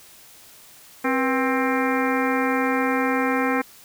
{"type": "harmonic tone with a mistuned harmonic", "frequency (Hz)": 264.1, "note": "C4", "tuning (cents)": 16, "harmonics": [1, 2, 3, 4, 5, 6, 7, 8, 9], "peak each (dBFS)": [-23, -26, -28, -29, -30, -31, -31, -32, -33], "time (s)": [1.04, 3.62], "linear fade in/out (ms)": 10, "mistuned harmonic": 2, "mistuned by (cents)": -130, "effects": ["white hiss -48 dBFS RMS until 3.84 s"]}